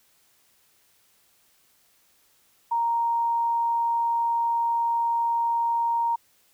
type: tone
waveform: sine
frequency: 932 Hz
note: A#5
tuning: 1 cent flat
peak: -21 dBFS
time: 2.71-6.16 s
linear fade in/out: 10 ms
effects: white hiss -63 dBFS RMS until 6.53 s